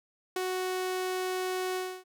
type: tone with ADSR envelope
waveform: sawtooth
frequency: 370 Hz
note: F#4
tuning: in tune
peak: -24 dBFS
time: 0.36-2.04 s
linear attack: 4 ms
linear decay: 17 ms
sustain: -2 dB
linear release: 280 ms
effects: none